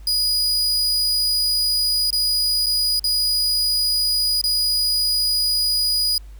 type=tone with dropouts; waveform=40% pulse; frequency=4923 Hz; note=D#8; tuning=19 cents flat; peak=-16 dBFS; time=0.07-6.18 s; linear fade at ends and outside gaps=2 ms; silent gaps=2.105-2.128 / 2.661-2.666 / 2.995-3.041 / 4.414-4.439 s; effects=added 50 Hz sine -36 dBFS peak until 6.39 s + pink hiss -56 dBFS RMS until 6.39 s